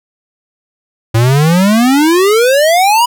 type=exponential sweep; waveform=square; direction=up; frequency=110 to 990 Hz; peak=-7 dBFS; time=1.14-3.06 s; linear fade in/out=10 ms; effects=none